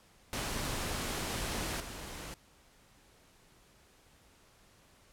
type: noise with level steps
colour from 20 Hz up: pink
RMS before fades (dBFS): -36 / -44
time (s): 0.33-2.34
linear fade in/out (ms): 0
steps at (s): 1.8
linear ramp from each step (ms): 2
effects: pink hiss -63 dBFS RMS until 5.12 s + low-pass 12000 Hz 12 dB/octave